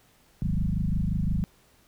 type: tone with frequency modulation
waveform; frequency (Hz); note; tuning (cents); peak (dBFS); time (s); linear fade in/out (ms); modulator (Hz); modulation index
sine; 104.2; G#2; +6; -23; 0.42-1.44; 0; 25.7; 3.7
effects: pink hiss -61 dBFS RMS until 1.87 s